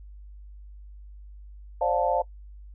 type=chord; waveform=sine; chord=D minor seventh; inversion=third; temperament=just; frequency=528.6 / 587.3 / 704.8 / 881 Hz; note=C5 / D5 / F5 / A5; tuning=+18 / 0 / +16 / +2 cents; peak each=-27 dBFS; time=1.81-2.22 s; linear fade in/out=5 ms; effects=noise-tail reverb RT60 0.1 s tail -20 dB re dry + added 50 Hz sine -42 dBFS peak until 2.74 s